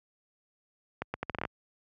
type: accelerating click train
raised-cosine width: 0.5 ms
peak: -17 dBFS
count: 9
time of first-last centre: 1.02-1.452 s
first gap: 120 ms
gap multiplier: 0.75
effects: high-pass 60 Hz 12 dB/octave